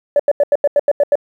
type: tone bursts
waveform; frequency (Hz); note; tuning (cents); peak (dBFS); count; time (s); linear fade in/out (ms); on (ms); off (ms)
sine; 576; D5; -34; -7; 9; 0.16-1.155; 2; 35; 85
effects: tanh soft clip ceiling -4 dBFS + 8-bit